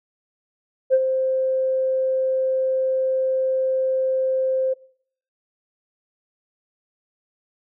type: tone with ADSR envelope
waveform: sine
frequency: 523.3 Hz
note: C5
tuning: in tune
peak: -10 dBFS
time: 0.9-4.74 s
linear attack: 36 ms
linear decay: 49 ms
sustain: -8 dB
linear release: 13 ms
effects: noise-tail reverb RT60 0.6 s tail -23 dB re dry + tanh soft clip ceiling -8 dBFS